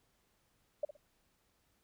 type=tone with echo; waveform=sine; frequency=591 Hz; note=D5; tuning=11 cents sharp; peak=-30 dBFS; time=0.83-0.85 s; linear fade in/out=5 ms; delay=59 ms; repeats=2; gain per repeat=-13 dB; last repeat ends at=0.968 s; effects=pink hiss -75 dBFS RMS until 1.83 s